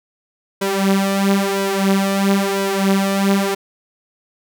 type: tone with flanger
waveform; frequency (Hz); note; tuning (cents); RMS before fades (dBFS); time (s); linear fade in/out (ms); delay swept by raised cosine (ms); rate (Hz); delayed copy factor
sawtooth; 196; G3; 0; -17; 0.61-3.55; 10; 2 to 6.8; 1; +0.8
effects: none